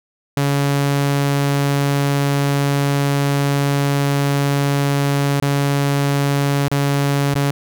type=tone with dropouts; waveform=sawtooth; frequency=141.1 Hz; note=C#3; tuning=31 cents sharp; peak=-11 dBFS; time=0.37-7.51 s; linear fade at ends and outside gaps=2 ms; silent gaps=5.4-5.423 / 6.682-6.715 / 7.341-7.354 s; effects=none